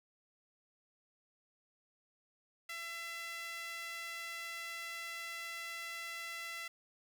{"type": "tone with high-pass filter", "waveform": "sawtooth", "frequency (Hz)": 673, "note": "E5", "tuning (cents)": 36, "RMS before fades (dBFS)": -44, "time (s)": [2.69, 6.68], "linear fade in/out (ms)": 5, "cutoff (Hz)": 1900, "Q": 2.1, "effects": ["12-bit"]}